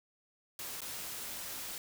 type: noise with dropouts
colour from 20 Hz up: white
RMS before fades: -42 dBFS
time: 0.59-1.78 s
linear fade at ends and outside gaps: 1 ms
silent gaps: 0.806-0.817 s
effects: none